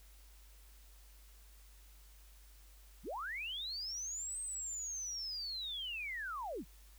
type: linear two-way sweep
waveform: sine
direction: up then down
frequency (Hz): 119.9 to 8372 to 119.9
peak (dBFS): -39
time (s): 3.03-6.65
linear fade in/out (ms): 50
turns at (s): 4.4
effects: added 50 Hz sine -57 dBFS peak until 6.98 s + white hiss -65 dBFS RMS until 6.98 s